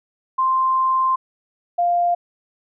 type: tone pair in turn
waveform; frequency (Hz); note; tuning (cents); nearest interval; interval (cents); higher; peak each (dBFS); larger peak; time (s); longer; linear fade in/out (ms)
sine; 1046.5 / 698.5; C6 / F5; 0 / 0; perfect fifth; 700; first; -15; neither; 0.38-1.16 / 1.78-2.15; first; 10
effects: none